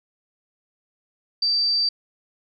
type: tone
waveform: sine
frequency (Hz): 4657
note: D8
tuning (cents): -15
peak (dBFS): -18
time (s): 1.42-1.89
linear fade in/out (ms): 5
effects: none